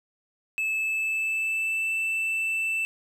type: tone with pitch glide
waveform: triangle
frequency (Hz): 2611 to 2654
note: E7 to E7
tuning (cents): -17 to +11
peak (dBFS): -23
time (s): 0.58-2.85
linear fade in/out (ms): 0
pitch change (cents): +28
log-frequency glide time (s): 0.72-1.92
effects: none